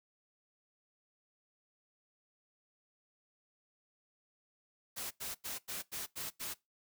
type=noise bursts; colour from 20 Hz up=white; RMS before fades=-41 dBFS; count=7; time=4.96-6.544 s; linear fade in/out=20 ms; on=150 ms; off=89 ms; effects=noise-tail reverb RT60 0.2 s tail -21 dB re dry